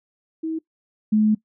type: tone pair in turn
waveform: sine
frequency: 321.1 / 214.3 Hz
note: E4 / A3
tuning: -45 / -45 cents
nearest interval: perfect fifth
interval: 700 cents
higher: first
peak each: -23 / -14 dBFS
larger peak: second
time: 0.43-0.59 / 1.12-1.35 s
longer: second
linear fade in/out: 10 ms
effects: noise-tail reverb RT60 0.1 s tail -20 dB re dry